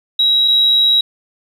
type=tone pair in turn; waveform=sine; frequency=3855 / 3855 Hz; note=B7 / B7; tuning=-43 / -43 cents; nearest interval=unison; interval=0 cents; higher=neither; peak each=-9 / -8 dBFS; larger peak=second; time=0.19-0.48 / 0.48-1.01 s; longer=second; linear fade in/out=5 ms; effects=tanh soft clip ceiling -4 dBFS + 8-bit